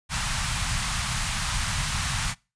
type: band-stop noise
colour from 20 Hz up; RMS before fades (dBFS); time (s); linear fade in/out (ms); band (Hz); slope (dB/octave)
pink; -27; 0.09-2.35; 50; 170 to 900; 24
effects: noise-tail reverb RT60 0.3 s tail -24 dB re dry + resampled to 22050 Hz